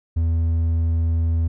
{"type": "tone with hard clipping", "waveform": "sine", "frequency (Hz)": 82.41, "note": "E2", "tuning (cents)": 0, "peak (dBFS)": -18, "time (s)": [0.16, 1.48], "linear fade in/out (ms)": 10, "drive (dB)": 3, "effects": []}